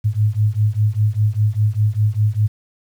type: beating tone pair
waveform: sine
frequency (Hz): 103.83 / 108.83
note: G#2 / A2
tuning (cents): 0 / -19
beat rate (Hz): 5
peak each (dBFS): -17 / -17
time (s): 0.04-2.48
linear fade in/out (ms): 20
effects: 8-bit